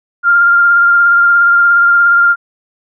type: tone with vibrato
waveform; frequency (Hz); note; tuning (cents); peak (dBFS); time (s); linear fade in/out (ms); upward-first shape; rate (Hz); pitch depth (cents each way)
sine; 1396.9; F6; 0; -5; 0.23-2.36; 50; triangle; 17; 19
effects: none